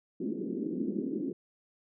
white band-pass noise, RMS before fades -34 dBFS, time 0.2-1.33 s, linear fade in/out 5 ms, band 190 to 380 Hz, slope 48 dB/octave, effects none

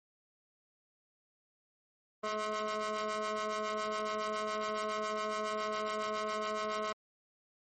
25% pulse ring-modulated tone, 214.9 Hz, A3, 41 cents flat, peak -27 dBFS, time 2.23-6.93 s, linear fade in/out 10 ms, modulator 856 Hz, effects MP3 32 kbps

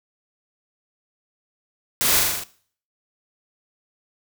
white noise with echo, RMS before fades -21 dBFS, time 2.01-2.19 s, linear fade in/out 0 ms, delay 41 ms, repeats 6, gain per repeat -2 dB, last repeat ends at 2.436 s, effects noise-tail reverb RT60 0.5 s tail -18 dB re dry

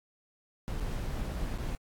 brown noise with dropouts, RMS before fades -34 dBFS, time 0.68-1.75 s, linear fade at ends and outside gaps 0 ms, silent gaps 0.8-0.806 / 1.577-1.585 s, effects AAC 64 kbps

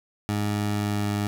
20% pulse tone with pitch glide, 103.83 to 102.93 Hz, G#2 to G#2, 0 to -15 cents, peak -19 dBFS, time 0.29-1.27 s, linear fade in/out 0 ms, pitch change -15 cents, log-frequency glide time 0.66-1.09 s, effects none

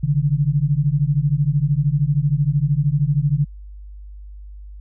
sine beating tone pair, 138.4 / 151.4 Hz, C#3 / D#3, -2 / -47 cents, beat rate 13 Hz, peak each -18 dBFS, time 0.03-3.45 s, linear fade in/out 10 ms, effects added 50 Hz sine -34 dBFS peak until 4.8 s

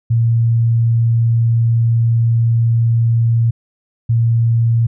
sine tone pair in turn, 115.7 / 115.7 Hz, A#2 / A#2, -13 / -13 cents, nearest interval unison, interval 0 cents, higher neither, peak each -10 dBFS, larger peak neither, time 0.1-3.51 / 4.09-4.87 s, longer first, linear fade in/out 10 ms, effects none

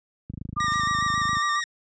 click train, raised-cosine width 5 ms, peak -20 dBFS, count 29, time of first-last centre 0.3-1.369 s, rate 26.2 Hz
sine tone with pitch glide, 1199 to 1176.4 Hz, D6 to D6, +36 to +3 cents, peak -23 dBFS, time 0.56-1.61 s, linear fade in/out 20 ms, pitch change -33 cents, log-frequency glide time 0.67-0.88 s
sawtooth tone with vibrato, 1864.7 Hz, A#6, in tune, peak -23 dBFS, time 0.6-1.64 s, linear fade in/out 2 ms, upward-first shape square, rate 7.3 Hz, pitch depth 30 cents each way
violet noise with exponential decay, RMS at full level -33 dBFS, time 0.72-1.16 s, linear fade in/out 0 ms, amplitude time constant 94 ms
effects high-pass 80 Hz 12 dB/octave + resampled to 16000 Hz

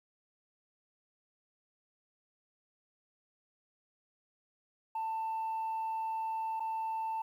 sine tone with dropouts, 890 Hz, A5, 20 cents sharp, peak -31 dBFS, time 4.95-7.22 s, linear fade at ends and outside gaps 5 ms, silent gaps 6.597-6.603 s, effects tanh soft clip ceiling -31 dBFS + 11-bit

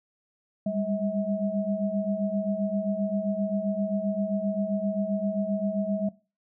sine tone cluster, 196.7 / 204.3 / 642 Hz, G3 / G#3 / E5, +6 / -28 / -46 cents, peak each -30 dBFS, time 0.66-6.09 s, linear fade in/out 5 ms, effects noise-tail reverb RT60 0.3 s tail -18 dB re dry

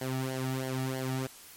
sawtooth tone with flanger, 130.81 Hz, C3, in tune, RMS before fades -33 dBFS, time 0.01-1.27 s, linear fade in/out 5 ms, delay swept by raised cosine 0.79 to 1.99 ms, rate 3.1 Hz, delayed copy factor -0.75, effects white hiss -51 dBFS RMS until 1.56 s + MP3 64 kbps

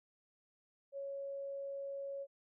sine tone, 554.4 Hz, C#5, in tune, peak -40 dBFS, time 0.92-2.27 s, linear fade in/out 50 ms, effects none

